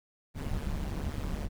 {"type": "noise with amplitude modulation", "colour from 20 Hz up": "brown", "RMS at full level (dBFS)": -30, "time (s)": [0.34, 1.49], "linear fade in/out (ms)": 50, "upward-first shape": "sine", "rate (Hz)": 145, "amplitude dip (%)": 80, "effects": []}